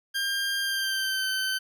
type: tone with pitch glide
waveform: 20% pulse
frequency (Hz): 1600 to 1536.6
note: G6 to G6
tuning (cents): +35 to -35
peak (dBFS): -21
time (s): 0.14-1.59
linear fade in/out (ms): 20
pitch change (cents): -70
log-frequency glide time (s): 0.6-1.27
effects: none